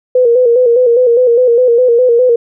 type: tone with vibrato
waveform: sine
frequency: 486.3 Hz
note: B4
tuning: 27 cents flat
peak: -5 dBFS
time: 0.15-2.36 s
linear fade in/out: 5 ms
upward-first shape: square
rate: 4.9 Hz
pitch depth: 63 cents each way
effects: none